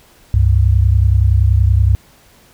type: tone pair together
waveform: sine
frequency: 68.21 / 98.8 Hz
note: C#2 / G2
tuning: -27 / +14 cents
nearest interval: tritone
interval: 641 cents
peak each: -11 dBFS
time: 0.34-1.95 s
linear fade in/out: 0 ms
effects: pink hiss -48 dBFS RMS until 2.53 s